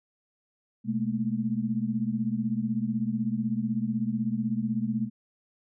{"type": "tone cluster", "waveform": "sine", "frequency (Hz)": [125.7, 213.6, 229.6], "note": ["B2", "G#3", "A#3"], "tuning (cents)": [31, 49, -26], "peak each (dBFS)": [-35, -28, -30], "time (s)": [0.84, 5.1], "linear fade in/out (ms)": 50, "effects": []}